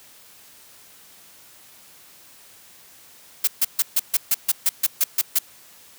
blue noise bursts, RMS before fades -18 dBFS, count 12, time 3.44-5.388 s, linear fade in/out 5 ms, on 34 ms, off 140 ms, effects white hiss -49 dBFS RMS until 5.98 s + high-pass 60 Hz 12 dB/octave

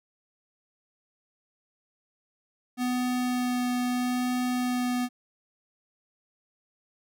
square tone with vibrato, 248.4 Hz, B3, 10 cents sharp, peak -26 dBFS, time 2.77-5.09 s, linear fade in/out 50 ms, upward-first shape sine, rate 0.77 Hz, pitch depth 8 cents each way, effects none

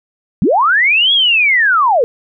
sine linear two-way sweep, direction up then down, 141 to 3374 to 436.4 Hz, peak -8 dBFS, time 0.42-2.04 s, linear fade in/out 0 ms, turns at 1.13 s, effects none

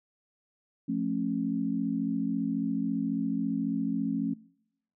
sine chord, F augmented, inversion none, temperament just, 174.61 / 218.3 / 272.8 Hz, F3 / A3 / C#4, 0 / -13 / -28 cents, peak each -34 / -31 / -30 dBFS, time 0.88-4.34 s, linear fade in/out 10 ms, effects noise-tail reverb RT60 0.8 s tail -24 dB re dry

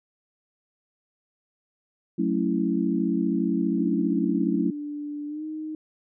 sine chord, F# minor seventh, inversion none, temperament equal, 185 / 220 / 277.2 / 329.6 Hz, F#3 / A3 / C#4 / E4, 0 / 0 / 0 / 0 cents, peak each -27 dBFS, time 2.18-4.71 s, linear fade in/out 10 ms
sine tone with pitch glide, 293.6 to 310.7 Hz, D4 to D#4, 0 to -2 cents, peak -30 dBFS, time 3.78-5.75 s, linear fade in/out 2 ms, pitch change +98 cents, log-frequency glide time 5.27-5.44 s
effects none

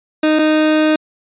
30% pulse tone pair in turn, 309.4 / 309.4 Hz, D#4 / D#4, -10 / -10 cents, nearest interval unison, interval 0 cents, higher neither, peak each -8 dBFS, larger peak neither, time 0.23-0.39 / 0.39-0.96 s, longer second, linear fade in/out 5 ms, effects resampled to 8000 Hz

